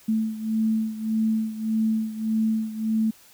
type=beating tone pair; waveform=sine; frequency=219.8 / 221.5 Hz; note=A3 / A3; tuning=-2 / +12 cents; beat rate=1.7 Hz; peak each=-23 / -27 dBFS; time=0.08-3.11 s; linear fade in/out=10 ms; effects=white hiss -53 dBFS RMS until 3.33 s